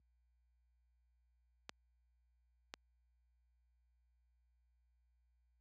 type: clicks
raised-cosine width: 0.2 ms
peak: -27 dBFS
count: 2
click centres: 1.694 / 2.739 s
effects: added 60 Hz sine -58 dBFS peak until 5.6 s + high-pass 150 Hz 12 dB/octave